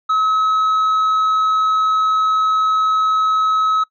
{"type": "tone with tanh clipping", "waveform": "triangle", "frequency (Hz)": 1284, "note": "E6", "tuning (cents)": -46, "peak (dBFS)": -14, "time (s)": [0.09, 3.84], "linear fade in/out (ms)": 10, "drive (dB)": 8, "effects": ["noise-tail reverb RT60 0.1 s tail -21 dB re dry"]}